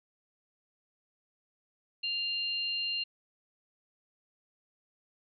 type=tone pair together; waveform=sine; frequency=2794 / 4186 Hz; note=F7 / C8; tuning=0 / 0 cents; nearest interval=perfect fifth; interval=700 cents; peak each=-32 / -35 dBFS; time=2.03-3.04 s; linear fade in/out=10 ms; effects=none